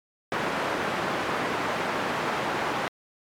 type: band-pass noise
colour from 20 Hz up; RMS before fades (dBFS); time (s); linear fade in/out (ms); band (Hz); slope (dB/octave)
white; -28; 0.32-2.88; 0; 150 to 1400; 12
effects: MP3 96 kbps